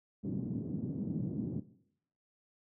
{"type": "band-pass noise", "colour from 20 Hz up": "white", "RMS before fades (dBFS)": -37, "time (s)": [0.23, 1.61], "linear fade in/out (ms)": 20, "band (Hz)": [120, 260], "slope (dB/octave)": 24, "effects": ["noise-tail reverb RT60 0.7 s tail -17 dB re dry"]}